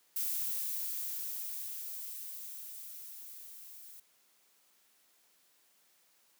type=noise with level ramp; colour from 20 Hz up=violet; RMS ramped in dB=-34 to -52 dBFS; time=0.16-4 s; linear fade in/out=5 ms; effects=white hiss -69 dBFS RMS until 6.39 s + high-pass 200 Hz 12 dB/octave